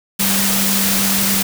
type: tone in noise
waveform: sine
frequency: 196 Hz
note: G3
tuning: in tune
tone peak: -20 dBFS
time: 0.19-1.43 s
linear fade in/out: 10 ms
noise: white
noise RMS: -17 dBFS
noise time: 0.19-1.43 s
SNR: -6 dB
effects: none